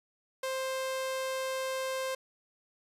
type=tone; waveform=sawtooth; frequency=525 Hz; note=C5; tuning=6 cents sharp; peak=-28 dBFS; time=0.43-2.15 s; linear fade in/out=5 ms; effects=resampled to 32000 Hz